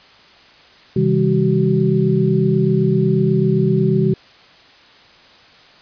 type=tone cluster; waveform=sine; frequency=134 / 162 / 200.6 / 378.2 Hz; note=C3 / E3 / G3 / F#4; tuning=+42 / -30 / +40 / +38 cents; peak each=-18 dBFS; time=0.96-4.14 s; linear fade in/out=5 ms; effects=white hiss -46 dBFS RMS until 5.81 s + resampled to 11025 Hz